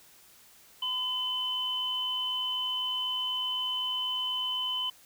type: tone pair together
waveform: sine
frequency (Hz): 1012 / 3036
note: B5 / F#7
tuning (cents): +42 / +44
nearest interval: octave + perfect fifth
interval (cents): 1902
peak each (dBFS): -38 / -29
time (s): 0.82-4.9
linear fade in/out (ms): 5
effects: white hiss -57 dBFS RMS until 5.05 s